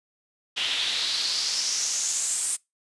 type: noise with band-pass filter sweep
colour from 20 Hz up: pink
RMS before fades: -27 dBFS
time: 0.56-2.57 s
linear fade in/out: 20 ms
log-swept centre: 3100 to 8800 Hz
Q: 4
effects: noise-tail reverb RT60 0.2 s tail -24 dB re dry + resampled to 24000 Hz